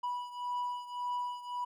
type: beating tone pair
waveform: triangle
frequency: 980 / 981.8 Hz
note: B5 / B5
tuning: -14 / -10 cents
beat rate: 1.8 Hz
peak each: -34 / -38 dBFS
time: 0.03-1.65 s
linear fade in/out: 10 ms
effects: none